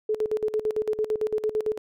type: tone with tremolo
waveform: sine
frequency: 430 Hz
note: A4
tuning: 40 cents flat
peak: -21 dBFS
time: 0.09-1.78 s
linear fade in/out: 5 ms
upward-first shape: square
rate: 8.9 Hz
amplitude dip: 80%
effects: none